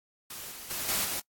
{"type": "noise with level steps", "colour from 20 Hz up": "white", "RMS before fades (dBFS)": [-41, -44, -34, -29, -33], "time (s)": [0.3, 1.2], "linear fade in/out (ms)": 5, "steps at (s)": [0.51, 0.7, 0.88, 1.04], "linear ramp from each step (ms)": 10, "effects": ["noise-tail reverb RT60 0.1 s tail -23 dB re dry", "AAC 64 kbps"]}